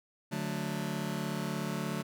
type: chord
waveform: sawtooth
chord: D major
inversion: none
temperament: just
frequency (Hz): 146.83 / 183.54 / 220.2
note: D3 / F#3 / A3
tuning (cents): 0 / -14 / +2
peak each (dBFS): -33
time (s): 0.31-2.03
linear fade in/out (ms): 20
effects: none